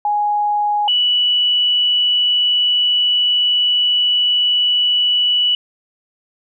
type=tone pair in turn; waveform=sine; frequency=830.6 / 2953 Hz; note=G#5 / F#7; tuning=0 / -4 cents; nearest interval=octave + minor seventh; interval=2196 cents; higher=second; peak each=-14 / -12 dBFS; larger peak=second; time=0.05-0.88 / 0.88-5.55 s; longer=second; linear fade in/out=2 ms; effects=none